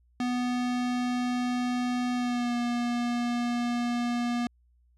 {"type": "tone with pitch glide", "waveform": "square", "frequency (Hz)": [246.9, 240.1], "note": ["B3", "B3"], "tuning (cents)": [0, -49], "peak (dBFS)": -27, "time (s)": [0.2, 4.47], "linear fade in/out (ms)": 2, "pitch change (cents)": -49, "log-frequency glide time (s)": [2.15, 2.55], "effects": ["added 60 Hz sine -61 dBFS peak until 4.97 s", "low-pass 6000 Hz 12 dB/octave"]}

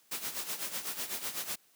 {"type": "noise with tremolo", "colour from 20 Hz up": "white", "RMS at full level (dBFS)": -35, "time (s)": [0.11, 1.56], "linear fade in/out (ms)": 10, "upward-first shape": "sine", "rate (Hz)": 8, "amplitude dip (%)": 70, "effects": ["white hiss -66 dBFS RMS until 1.75 s", "high-pass 150 Hz 12 dB/octave"]}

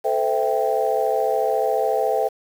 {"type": "chord", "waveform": "sine", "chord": "A minor seventh", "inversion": "none", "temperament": "equal with one note detuned", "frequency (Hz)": [440, 514, 659.3, 784], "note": ["A4", "C5", "E5", "G5"], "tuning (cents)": [0, -31, 0, 0], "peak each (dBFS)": -23, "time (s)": [0.04, 2.29], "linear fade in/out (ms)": 20, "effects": ["tanh soft clip ceiling -8 dBFS", "7-bit"]}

